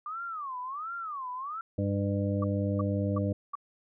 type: tone with vibrato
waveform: sine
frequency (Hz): 1174.7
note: D6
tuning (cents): 0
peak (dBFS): -34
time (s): 0.06-1.61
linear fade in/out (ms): 2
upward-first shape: sine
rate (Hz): 1.4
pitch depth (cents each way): 290
type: harmonic tone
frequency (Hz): 100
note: G2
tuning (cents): +35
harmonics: 1 / 2 / 3 / 5 / 6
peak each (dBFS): -29 / -32 / -34 / -36 / -37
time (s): 1.78-3.33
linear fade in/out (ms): 5
type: tone bursts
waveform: sine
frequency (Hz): 1151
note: D6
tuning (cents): -35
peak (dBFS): -31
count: 4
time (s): 2.42-3.554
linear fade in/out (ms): 5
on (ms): 21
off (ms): 350
effects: none